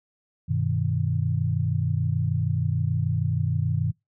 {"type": "chord", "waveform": "sine", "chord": "G augmented", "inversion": "none", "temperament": "equal with one note detuned", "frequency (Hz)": [96.82, 123.47, 155.56], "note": ["G2", "B2", "D#3"], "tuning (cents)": [-21, 0, 0], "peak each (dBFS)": -26, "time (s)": [0.48, 3.92], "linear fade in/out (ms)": 20, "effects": ["noise-tail reverb RT60 0.2 s tail -26 dB re dry"]}